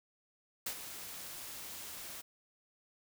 white noise with ADSR envelope, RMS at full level -36 dBFS, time 0.66-2.22 s, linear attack 6 ms, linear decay 72 ms, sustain -10 dB, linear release 17 ms, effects none

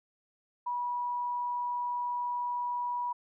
sine tone, 973 Hz, B5, 26 cents flat, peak -30 dBFS, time 0.66-3.13 s, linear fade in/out 10 ms, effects none

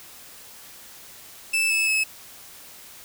40% pulse tone with pitch steps, 2637 / 2611 / 2586 Hz, E7 / E7 / E7, 0 / -17 / -34 cents, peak -19 dBFS, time 1.53-2.04 s, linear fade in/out 10 ms, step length 170 ms, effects white hiss -45 dBFS RMS until 3.04 s

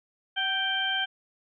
harmonic tone with a mistuned harmonic, 784 Hz, G5, in tune, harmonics 1 / 2 / 3 / 4, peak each -34 / -29 / -38 / -28 dBFS, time 0.36-1.06 s, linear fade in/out 20 ms, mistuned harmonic 1, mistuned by -51 cents, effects none

